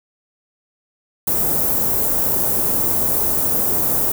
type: band-stop noise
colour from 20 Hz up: white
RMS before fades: -18 dBFS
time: 1.27-4.12 s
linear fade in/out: 5 ms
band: 660 to 15000 Hz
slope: 12 dB/octave
effects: none